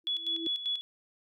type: tone with exponential growth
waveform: sine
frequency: 329.6 Hz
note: E4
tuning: in tune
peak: -31 dBFS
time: 0.04-0.47 s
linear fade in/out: 2 ms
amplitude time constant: 92 ms
type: tone with tremolo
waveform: sine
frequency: 3395 Hz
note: G#7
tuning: 37 cents sharp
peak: -28 dBFS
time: 0.07-0.81 s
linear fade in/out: 0 ms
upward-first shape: square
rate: 5.1 Hz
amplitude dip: 65%
effects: none